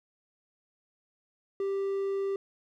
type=tone; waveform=triangle; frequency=392.7 Hz; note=G4; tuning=3 cents sharp; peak=-26 dBFS; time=1.6-2.36 s; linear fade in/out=2 ms; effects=none